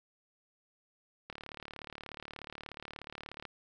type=click train; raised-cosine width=0.3 ms; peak=-27 dBFS; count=80; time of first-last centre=1.3-3.453 s; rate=36.7 Hz; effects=none